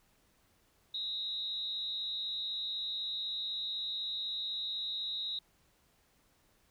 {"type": "tone with amplitude modulation", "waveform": "sine", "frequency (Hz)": 3812, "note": "A#7", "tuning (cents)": 38, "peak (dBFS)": -31, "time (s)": [0.94, 5.39], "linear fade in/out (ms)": 5, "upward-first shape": "sine", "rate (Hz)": 216, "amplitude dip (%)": 80, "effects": ["pink hiss -70 dBFS RMS until 6.7 s"]}